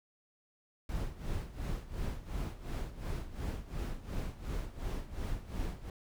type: noise with tremolo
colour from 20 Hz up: brown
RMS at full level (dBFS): -35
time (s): 0.89-5.9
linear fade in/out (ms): 2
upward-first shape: sine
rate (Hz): 2.8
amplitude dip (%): 80
effects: none